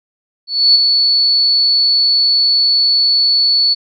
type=tone with ADSR envelope; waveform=sine; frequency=4435 Hz; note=C#8; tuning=in tune; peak=-4 dBFS; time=0.47-3.75 s; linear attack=280 ms; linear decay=14 ms; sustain=-5 dB; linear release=24 ms; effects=none